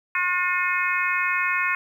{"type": "harmonic tone", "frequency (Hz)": 360, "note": "F#4", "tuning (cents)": -47, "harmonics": [3, 4, 5, 6, 7], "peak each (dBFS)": [-27, -27, -27, -27, -27], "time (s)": [0.15, 1.75], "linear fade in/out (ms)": 2, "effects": ["9-bit"]}